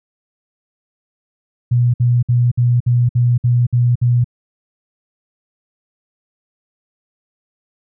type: tone bursts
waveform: sine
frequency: 121.5 Hz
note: B2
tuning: 28 cents flat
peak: -10 dBFS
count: 9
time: 1.71-4.244 s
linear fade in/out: 10 ms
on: 230 ms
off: 58 ms
effects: none

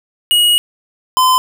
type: tone pair in turn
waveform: square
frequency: 2896 / 1023.9 Hz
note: F#7 / C6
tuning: -38 / -38 cents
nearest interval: octave + tritone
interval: 1800 cents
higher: first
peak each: -9 dBFS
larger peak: neither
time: 0.31-0.58 / 1.17-1.38 s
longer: first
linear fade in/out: 0 ms
effects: none

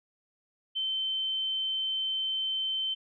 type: tone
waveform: sine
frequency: 3089 Hz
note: G7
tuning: 26 cents flat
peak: -28 dBFS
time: 0.75-2.95 s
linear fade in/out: 20 ms
effects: none

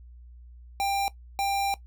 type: tone pair in turn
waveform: square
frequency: 793 / 793 Hz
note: G5 / G5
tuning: +20 / +20 cents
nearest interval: unison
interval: 0 cents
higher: neither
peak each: -25 dBFS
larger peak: neither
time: 0.8-1.08 / 1.39-1.74 s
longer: second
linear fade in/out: 0 ms
effects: noise-tail reverb RT60 0.1 s tail -18 dB re dry + added 60 Hz sine -45 dBFS peak until 1.86 s

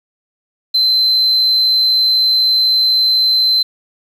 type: tone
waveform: sine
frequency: 4078 Hz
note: C8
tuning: 45 cents flat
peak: -8 dBFS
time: 0.74-3.63 s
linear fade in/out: 10 ms
effects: tanh soft clip ceiling -7 dBFS + 7-bit

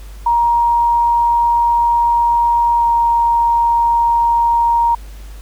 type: tone with pitch glide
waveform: sine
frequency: 942 to 936.6 Hz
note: A#5 to A#5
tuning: +18 to +8 cents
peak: -10 dBFS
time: 0.26-4.95 s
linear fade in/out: 5 ms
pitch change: -10 cents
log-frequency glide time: 2.78-2.84 s
effects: added 50 Hz sine -30 dBFS peak until 5.41 s + pink hiss -44 dBFS RMS until 5.41 s

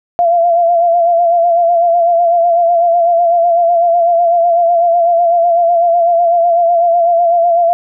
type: tone with vibrato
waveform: sine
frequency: 685 Hz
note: F5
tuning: 34 cents flat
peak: -7 dBFS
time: 0.19-7.73 s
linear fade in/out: 0 ms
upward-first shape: sine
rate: 8 Hz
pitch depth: 46 cents each way
effects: none

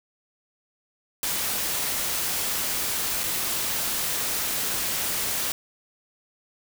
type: noise with dropouts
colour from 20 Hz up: white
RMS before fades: -27 dBFS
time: 1.23-5.52 s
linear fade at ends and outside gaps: 1 ms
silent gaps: 3.234-3.238 s
effects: none

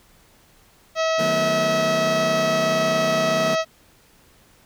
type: harmonic tone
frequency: 645 Hz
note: E5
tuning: 38 cents flat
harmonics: 1 / 2 / 3 / 4 / 5 / 6 / 7 / 8 / 9 / 10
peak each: -20 / -26 / -30 / -32 / -34 / -36 / -37 / -38 / -39 / -40 dBFS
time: 0.95-3.65 s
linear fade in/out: 50 ms
type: chord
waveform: sawtooth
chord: B dominant seventh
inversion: first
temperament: just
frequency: 154.34 / 185.21 / 222.2 / 246.9 Hz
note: D#3 / F#3 / A3 / B3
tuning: -14 / +2 / +17 / 0 cents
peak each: -26 / -27 / -26 / -27 dBFS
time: 1.18-3.56 s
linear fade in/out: 20 ms
effects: pink hiss -55 dBFS RMS until 4.65 s

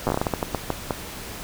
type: slowing click train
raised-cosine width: 1 ms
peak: -8 dBFS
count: 14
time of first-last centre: 0.07-0.908 s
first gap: 8 ms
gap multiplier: 1.31
effects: pink hiss -36 dBFS RMS until 1.43 s

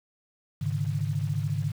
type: chord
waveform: sine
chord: Ab suspended fourth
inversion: none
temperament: equal with one note detuned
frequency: 103.83 / 138.59 / 152.8 Hz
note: Ab2 / Db3 / Eb3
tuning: 0 / 0 / -31 cents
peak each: -30 dBFS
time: 0.61-1.72 s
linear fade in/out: 10 ms
effects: 8-bit

